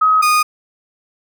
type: tone pair in turn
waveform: sine / 35% pulse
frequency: 1268 / 1232.6 Hz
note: D#6 / D#6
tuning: +32 / -17 cents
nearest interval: unison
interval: 49 cents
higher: first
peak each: -9 dBFS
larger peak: neither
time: 0.01-0.22 / 0.22-0.43 s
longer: neither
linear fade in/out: 10 ms
effects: none